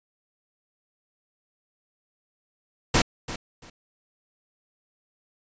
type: noise with echo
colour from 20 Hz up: pink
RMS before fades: -19 dBFS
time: 2.94-3.02 s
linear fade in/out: 5 ms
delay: 340 ms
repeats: 2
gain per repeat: -14 dB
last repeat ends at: 3.7 s
effects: resampled to 16000 Hz